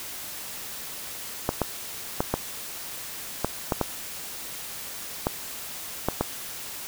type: clicks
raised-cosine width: 1 ms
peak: -8 dBFS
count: 10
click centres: 1.491 / 1.617 / 2.205 / 2.34 / 3.446 / 3.722 / 3.813 / 5.269 / 6.086 / 6.21 s
effects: white hiss -37 dBFS RMS until 6.87 s